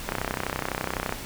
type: click train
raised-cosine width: 0.5 ms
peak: -11 dBFS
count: 34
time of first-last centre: 0.09-1.124 s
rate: 31.9 Hz
effects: pink hiss -37 dBFS RMS until 1.25 s